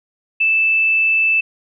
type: tone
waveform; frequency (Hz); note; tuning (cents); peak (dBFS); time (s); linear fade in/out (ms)
sine; 2637; E7; 0; -12; 0.4-1.41; 10
effects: none